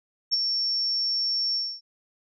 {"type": "tone with ADSR envelope", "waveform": "sine", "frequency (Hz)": 5460, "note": "F8", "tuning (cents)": -40, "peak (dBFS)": -18, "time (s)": [0.31, 1.81], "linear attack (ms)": 24, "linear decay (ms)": 27, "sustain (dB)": -5, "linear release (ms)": 260, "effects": []}